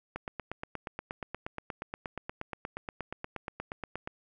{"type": "click train", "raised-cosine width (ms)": 0.5, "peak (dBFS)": -21, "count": 34, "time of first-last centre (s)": [0.16, 4.075], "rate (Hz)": 8.43, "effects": []}